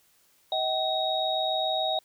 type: tone cluster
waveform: sine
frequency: 635 / 762 / 3776 Hz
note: D#5 / G5 / A#7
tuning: +35 / -49 / +22 cents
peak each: -29 dBFS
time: 0.52-1.99 s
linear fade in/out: 2 ms
effects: white hiss -64 dBFS RMS until 2.04 s